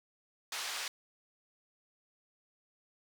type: band-pass noise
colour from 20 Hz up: white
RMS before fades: -39 dBFS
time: 0.52-0.88 s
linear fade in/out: 2 ms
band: 780 to 5400 Hz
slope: 12 dB/octave
effects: none